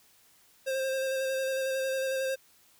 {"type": "tone with vibrato", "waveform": "square", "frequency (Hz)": 530, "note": "C5", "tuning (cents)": 22, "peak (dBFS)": -29, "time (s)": [0.66, 2.36], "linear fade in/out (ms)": 20, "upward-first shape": "square", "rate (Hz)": 11, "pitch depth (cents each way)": 14, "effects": ["white hiss -62 dBFS RMS until 2.79 s"]}